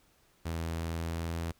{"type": "tone with pitch glide", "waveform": "sawtooth", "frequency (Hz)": [82.41, 83.37], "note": ["E2", "E2"], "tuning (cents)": [0, 20], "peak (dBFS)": -29, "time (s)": [0.45, 1.52], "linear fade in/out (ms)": 10, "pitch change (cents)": 20, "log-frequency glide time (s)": [0.73, 1.4], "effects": ["pink hiss -67 dBFS RMS until 1.59 s"]}